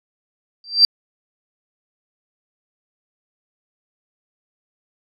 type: tone with exponential growth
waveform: sine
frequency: 4699 Hz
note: D8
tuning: in tune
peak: -3 dBFS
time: 0.64-0.85 s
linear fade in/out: 1 ms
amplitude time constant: 44 ms
effects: tanh soft clip ceiling 0 dBFS